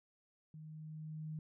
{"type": "tone with level ramp", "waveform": "sine", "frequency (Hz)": 155.56, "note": "D#3", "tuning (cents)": 0, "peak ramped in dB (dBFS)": [-49, -40], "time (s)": [0.54, 1.39], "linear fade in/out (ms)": 2, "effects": []}